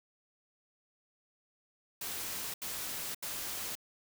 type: noise bursts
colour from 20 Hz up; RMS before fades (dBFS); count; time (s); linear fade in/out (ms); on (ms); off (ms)
white; -39; 3; 2.01-3.754; 5; 530; 77
effects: none